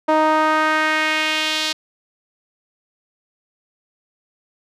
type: tone with band-pass filter sweep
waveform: sawtooth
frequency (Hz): 311.1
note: D#4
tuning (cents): 0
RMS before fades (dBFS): -18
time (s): 0.08-1.73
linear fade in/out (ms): 10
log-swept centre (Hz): 800 to 4100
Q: 1.8
effects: none